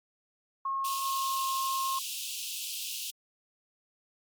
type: tone with pitch glide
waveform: sine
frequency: 1083 to 1069.3 Hz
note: C#6 to C6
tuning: -41 to +37 cents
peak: -29 dBFS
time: 0.65-1.99 s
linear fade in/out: 5 ms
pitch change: -22 cents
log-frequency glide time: 0.95-1.49 s
type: high-pass noise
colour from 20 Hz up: pink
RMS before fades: -37 dBFS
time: 0.84-3.11 s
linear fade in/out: 10 ms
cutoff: 2600 Hz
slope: 96 dB/octave
effects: Opus 48 kbps